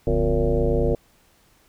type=tone with frequency modulation; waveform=sine; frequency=250.3 Hz; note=B3; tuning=23 cents sharp; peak=-17 dBFS; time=0.07-0.95 s; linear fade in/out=2 ms; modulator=106 Hz; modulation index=3; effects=pink hiss -59 dBFS RMS until 1.68 s